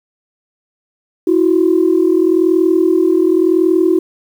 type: tone pair together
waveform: sine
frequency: 327 / 367.9 Hz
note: E4 / F#4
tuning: -14 / -10 cents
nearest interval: major second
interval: 204 cents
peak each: -11 dBFS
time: 1.27-3.99 s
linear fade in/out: 5 ms
effects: tanh soft clip ceiling -2 dBFS + 7-bit